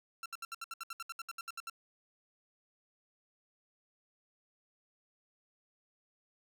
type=tone bursts; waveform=sawtooth; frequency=1355 Hz; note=E6; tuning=47 cents sharp; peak=-36 dBFS; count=16; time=0.23-1.698 s; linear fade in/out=2 ms; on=28 ms; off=68 ms; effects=none